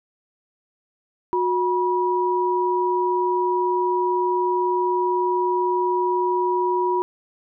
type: tone pair together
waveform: sine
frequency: 363.6 / 969 Hz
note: F#4 / B5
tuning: -30 / -33 cents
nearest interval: octave + perfect fourth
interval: 1697 cents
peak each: -21 dBFS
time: 1.33-7.02 s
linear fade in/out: 0 ms
effects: none